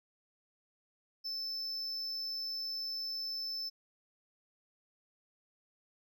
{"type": "tone", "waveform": "triangle", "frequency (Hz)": 5274, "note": "E8", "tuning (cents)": 0, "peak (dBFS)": -35, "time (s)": [1.24, 3.7], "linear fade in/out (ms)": 20, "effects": []}